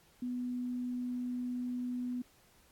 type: tone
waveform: sine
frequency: 247.4 Hz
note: B3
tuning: 3 cents sharp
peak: -34 dBFS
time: 0.22-2.22 s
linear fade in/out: 5 ms
effects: pink hiss -65 dBFS RMS until 2.71 s + AAC 64 kbps